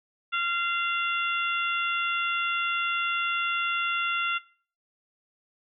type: harmonic tone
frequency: 690 Hz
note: F5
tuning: 21 cents flat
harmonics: 2 / 3 / 4 / 5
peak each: -26 / -34 / -30 / -35 dBFS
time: 0.32-4.39 s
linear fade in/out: 20 ms
effects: noise-tail reverb RT60 0.4 s tail -18 dB re dry